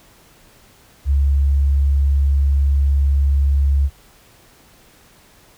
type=tone; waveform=sine; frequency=69.7 Hz; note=C#2; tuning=10 cents sharp; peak=-12 dBFS; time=1.05-3.9 s; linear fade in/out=50 ms; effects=pink hiss -50 dBFS RMS until 5.57 s